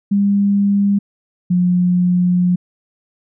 sine tone pair in turn, 200.8 / 178.89 Hz, G3 / F3, +42 / +42 cents, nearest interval major second, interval 200 cents, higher first, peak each -11 / -11 dBFS, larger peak neither, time 0.11-0.99 / 1.5-2.56 s, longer second, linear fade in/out 10 ms, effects none

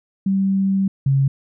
sine tone pair in turn, 193.9 / 136.55 Hz, G3 / C#3, -19 / -26 cents, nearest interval tritone, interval 607 cents, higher first, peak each -15 / -13 dBFS, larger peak second, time 0.26-0.88 / 1.06-1.28 s, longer first, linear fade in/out 5 ms, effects none

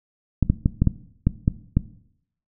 clicks, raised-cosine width 5 ms, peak -4 dBFS, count 8, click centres 0.427 / 0.5 / 0.659 / 0.82 / 0.873 / 1.27 / 1.479 / 1.77 s, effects noise-tail reverb RT60 0.7 s tail -17 dB re dry

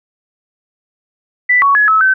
sine tone with pitch steps, 1981 / 1118 / 1690 / 1297 / 1535 Hz, B6 / C#6 / G#6 / E6 / G6, +5 / +14 / +30 / -28 / -37 cents, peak -7 dBFS, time 1.49-2.14 s, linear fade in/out 10 ms, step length 130 ms, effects none

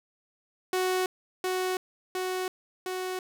sawtooth tone with echo, 370 Hz, F#4, in tune, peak -21 dBFS, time 0.73-1.06 s, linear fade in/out 2 ms, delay 710 ms, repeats 3, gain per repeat -2 dB, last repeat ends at 3.19 s, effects none

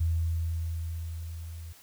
sine tone with level ramp, 82.41 Hz, E2, in tune, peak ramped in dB -23 to -39 dBFS, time 0-1.73 s, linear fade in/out 10 ms, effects white hiss -55 dBFS RMS until 1.82 s

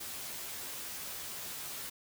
white noise with comb filter, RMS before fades -42 dBFS, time 0-1.9 s, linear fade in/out 10 ms, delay 14 ms, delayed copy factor +0.6, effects none

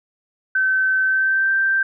sine tone with pitch glide, 1535 to 1568.2 Hz, G6 to G6, -37 to 0 cents, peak -15 dBFS, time 0.55-1.83 s, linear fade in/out 5 ms, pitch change +37 cents, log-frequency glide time 1.03-1.51 s, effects none

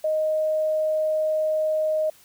sine tone, 622.3 Hz, D#5, in tune, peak -20 dBFS, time 0.04-2.1 s, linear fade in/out 5 ms, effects white hiss -54 dBFS RMS until 2.24 s

